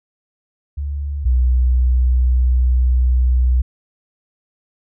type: tone pair in turn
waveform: sine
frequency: 71.4 / 62.43 Hz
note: D2 / B1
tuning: -48 / +19 cents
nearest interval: major second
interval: 233 cents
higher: first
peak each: -20 / -11 dBFS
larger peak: second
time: 0.77-1.25 / 1.25-3.62 s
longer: second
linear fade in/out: 10 ms
effects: none